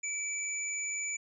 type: tone pair together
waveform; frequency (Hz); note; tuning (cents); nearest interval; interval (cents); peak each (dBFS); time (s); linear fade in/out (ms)
sine; 2319 / 6949; D7 / A8; -22 / -23; octave + perfect fifth; 1899; -36 / -35; 0.03-1.17; 10
effects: none